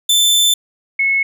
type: tone pair in turn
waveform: sawtooth / sine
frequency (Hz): 3536 / 2190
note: A7 / C#7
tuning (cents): +8 / -22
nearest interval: minor sixth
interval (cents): 830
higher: first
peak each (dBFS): -7 / -12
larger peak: first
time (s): 0.09-0.54 / 0.99-1.23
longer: first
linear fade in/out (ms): 5
effects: none